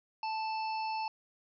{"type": "harmonic tone", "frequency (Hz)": 880, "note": "A5", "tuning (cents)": 0, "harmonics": [1, 3, 5, 6], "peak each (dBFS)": [-33, -43, -47, -49], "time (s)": [0.23, 1.08], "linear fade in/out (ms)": 2, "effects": []}